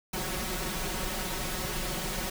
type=noise with comb filter; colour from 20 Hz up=pink; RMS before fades=-33 dBFS; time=0.13-2.3 s; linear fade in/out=5 ms; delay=5.4 ms; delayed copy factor=+0.9; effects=none